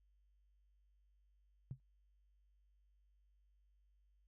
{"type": "tone with exponential decay", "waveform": "sine", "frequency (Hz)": 130.81, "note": "C3", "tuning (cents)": 0, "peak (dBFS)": -38, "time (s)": [1.71, 1.8], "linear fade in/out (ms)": 0, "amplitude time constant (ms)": 18, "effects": ["noise-tail reverb RT60 0.1 s tail -25 dB re dry", "added 50 Hz sine -70 dBFS peak until 4.27 s"]}